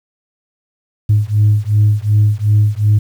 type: beating tone pair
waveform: sine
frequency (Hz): 103.83 / 106.53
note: G#2 / G#2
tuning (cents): 0 / +45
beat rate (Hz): 2.7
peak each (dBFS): -11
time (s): 1.09-2.99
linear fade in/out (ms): 10
effects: tanh soft clip ceiling -4 dBFS + 7-bit